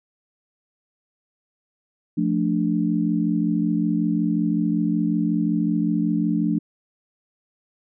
sine chord, D minor, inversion first, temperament equal, 174.61 / 220 / 293.7 Hz, F3 / A3 / D4, 0 / 0 / 0 cents, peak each -23 dBFS, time 2.17-6.59 s, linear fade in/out 10 ms, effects none

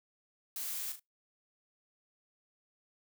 blue noise with echo, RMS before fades -39 dBFS, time 0.56-0.92 s, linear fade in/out 2 ms, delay 38 ms, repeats 2, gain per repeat -8 dB, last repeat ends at 0.996 s, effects noise-tail reverb RT60 0.2 s tail -26 dB re dry

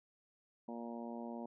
harmonic tone, 117.5 Hz, A#2, 14 cents sharp, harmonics 2 / 3 / 4 / 5 / 6 / 7 / 8, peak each -44 / -51 / -53 / -51 / -53 / -55 / -54 dBFS, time 0.68-1.46 s, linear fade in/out 5 ms, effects none

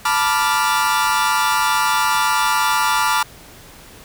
40% pulse chord, B half-diminished seventh, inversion third, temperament equal with one note detuned, 880 / 979.8 / 1174.7 / 1396.9 Hz, A5 / B5 / D6 / F6, 0 / -14 / 0 / 0 cents, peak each -20 dBFS, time 0.05-3.23 s, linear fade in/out 5 ms, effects pink hiss -42 dBFS RMS until 4.04 s

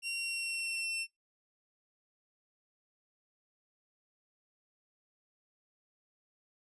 sawtooth tone with pitch glide, 2750 to 2701 Hz, F7 to E7, -27 to +42 cents, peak -31 dBFS, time 0.02-1.07 s, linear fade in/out 50 ms, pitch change -31 cents, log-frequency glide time 0.14-0.84 s, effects noise-tail reverb RT60 0.2 s tail -25 dB re dry + resampled to 24000 Hz

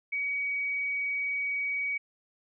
sine tone, 2261 Hz, C#7, 34 cents sharp, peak -28 dBFS, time 0.12-1.98 s, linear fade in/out 10 ms, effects none

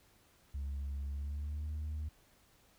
sine tone with pitch glide, 69.5 to 76.23 Hz, C#2 to D#2, +5 to -35 cents, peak -34 dBFS, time 0.54-2.09 s, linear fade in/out 10 ms, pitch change +160 cents, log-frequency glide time 1.07-1.69 s, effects tanh soft clip ceiling -35 dBFS + pink hiss -67 dBFS RMS until 2.78 s

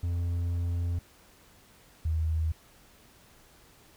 triangle / sine tone pair in turn, 86.5 / 79.69 Hz, F2 / D#2, -16 / +42 cents, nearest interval minor second, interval 142 cents, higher first, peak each -25 / -25 dBFS, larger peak neither, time 0.03-0.99 / 2.05-2.52 s, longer first, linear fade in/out 5 ms, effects pink hiss -58 dBFS RMS until 3.96 s

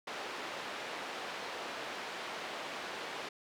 pink band-pass noise, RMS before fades -42 dBFS, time 0.07-3.29 s, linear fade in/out 5 ms, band 450 to 3600 Hz, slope 12 dB/octave, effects none

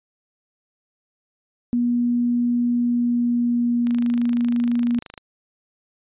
sine tone with pitch glide, 240.9 to 239 Hz, B3 to A#3, -43 to +43 cents, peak -17 dBFS, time 1.73-4.99 s, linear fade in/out 0 ms, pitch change -14 cents, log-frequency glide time 2.71-3.78 s
click train, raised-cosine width 0.2 ms, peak -19 dBFS, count 35, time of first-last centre 3.87-5.178 s, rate 26 Hz
effects resampled to 8000 Hz

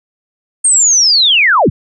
sine linear sweep, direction down, 8680 to 51.91 Hz, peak -6 dBFS, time 0.64-1.7 s, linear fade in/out 10 ms, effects none

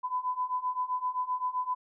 sine beating tone pair, 1000 / 1007.7 Hz, B5 / B5, +21 / +35 cents, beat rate 7.7 Hz, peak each -33 / -31 dBFS, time 0.03-1.75 s, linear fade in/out 20 ms, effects none

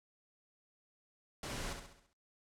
pink noise with echo, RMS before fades -42 dBFS, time 1.43-1.73 s, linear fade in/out 2 ms, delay 67 ms, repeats 6, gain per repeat -6 dB, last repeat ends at 2.132 s, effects noise-tail reverb RT60 0.4 s tail -24 dB re dry + low-pass 9000 Hz 12 dB/octave

